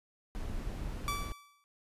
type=noise; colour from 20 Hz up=brown; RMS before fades=-38 dBFS; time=0.35-1.32 s; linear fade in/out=0 ms
type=tone with exponential decay; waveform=sawtooth; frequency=1155 Hz; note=D6; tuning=29 cents flat; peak=-27 dBFS; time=1.08-1.64 s; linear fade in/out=0 ms; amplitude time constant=120 ms
effects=resampled to 32000 Hz